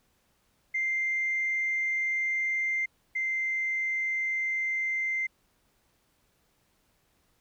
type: tone pair in turn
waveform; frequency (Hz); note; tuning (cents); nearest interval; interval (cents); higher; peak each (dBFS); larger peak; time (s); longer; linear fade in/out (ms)
sine; 2093 / 2084; C7 / C7; 0 / -7; unison; 7; first; -25 / -26; first; 0.74-2.86 / 3.15-5.27; neither; 10
effects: tanh soft clip ceiling -21 dBFS + pink hiss -70 dBFS RMS until 7.4 s